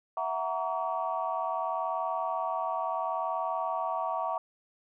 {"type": "chord", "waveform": "sine", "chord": "F# dominant seventh", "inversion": "third", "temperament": "equal with one note detuned", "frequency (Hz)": [659.3, 740, 932.3, 1134], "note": ["E5", "F#5", "A#5", "C#6"], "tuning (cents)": [0, 0, 0, 39], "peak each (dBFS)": -34, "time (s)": [0.17, 4.38], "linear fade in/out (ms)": 2, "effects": ["tanh soft clip ceiling -18 dBFS"]}